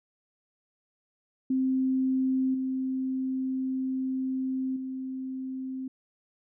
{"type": "tone with level steps", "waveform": "sine", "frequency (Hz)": 261.6, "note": "C4", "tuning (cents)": 0, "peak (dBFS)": [-23, -27, -32], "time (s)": [1.5, 5.88], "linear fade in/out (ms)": 5, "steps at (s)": [2.54, 4.76], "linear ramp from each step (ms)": 5, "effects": []}